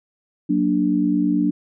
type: chord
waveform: sine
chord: Gb augmented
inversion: none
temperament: equal with one note detuned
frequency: 185 / 234 / 293.7 Hz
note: Gb3 / Bb3 / D4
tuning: 0 / +7 / 0 cents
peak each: -22 / -23 / -18 dBFS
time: 0.49-1.51 s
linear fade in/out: 10 ms
effects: none